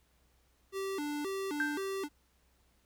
square tone with vibrato, 337.9 Hz, E4, 43 cents sharp, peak -35 dBFS, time 0.72-2.09 s, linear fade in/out 50 ms, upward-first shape square, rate 1.9 Hz, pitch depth 240 cents each way
sine tone with exponential decay, 1568 Hz, G6, in tune, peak -27 dBFS, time 1.6-1.97 s, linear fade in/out 1 ms, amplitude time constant 80 ms
effects added 62 Hz sine -70 dBFS peak until 2.85 s + pink hiss -72 dBFS RMS until 2.85 s

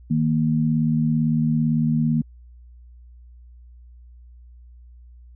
sine tone pair together, 155.56 / 233.4 Hz, D#3 / A#3, 0 / +2 cents, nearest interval perfect fifth, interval 702 cents, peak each -20 dBFS, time 0.1-2.22 s, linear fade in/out 10 ms, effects added 60 Hz sine -43 dBFS peak until 5.35 s

